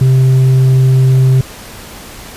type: tone with tanh clipping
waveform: sine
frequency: 130.81 Hz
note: C3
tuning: in tune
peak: -6 dBFS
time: 0.01-1.41 s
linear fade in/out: 2 ms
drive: 4 dB
effects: pink hiss -31 dBFS RMS until 2.36 s + resampled to 32000 Hz